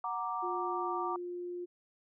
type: chord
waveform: sine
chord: Gb augmented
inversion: none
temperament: equal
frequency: 740 / 932.3 / 1174.7 Hz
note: Gb5 / Bb5 / D6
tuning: 0 / 0 / 0 cents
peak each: -39 / -38 / -36 dBFS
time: 0.04-1.16 s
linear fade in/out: 2 ms
type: tone with pitch glide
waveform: sine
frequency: 356.3 to 353.4 Hz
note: F4 to F4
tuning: +35 to +21 cents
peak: -37 dBFS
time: 0.42-1.66 s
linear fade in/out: 20 ms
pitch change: -14 cents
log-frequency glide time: 0.65-1 s
effects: none